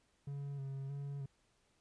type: tone with vibrato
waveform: triangle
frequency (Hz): 138.59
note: C#3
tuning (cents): 0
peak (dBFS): -38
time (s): 0.27-1.26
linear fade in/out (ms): 5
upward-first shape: square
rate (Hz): 1.6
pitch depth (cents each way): 30
effects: pink hiss -75 dBFS RMS until 1.8 s + resampled to 22050 Hz